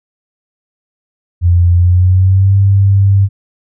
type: tone with pitch glide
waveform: sine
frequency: 87.31 to 98.57 Hz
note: F2 to G2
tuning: 0 to +10 cents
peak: -5 dBFS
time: 1.41-3.29 s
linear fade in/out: 50 ms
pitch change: +210 cents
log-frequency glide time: 1.75-2.56 s
effects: none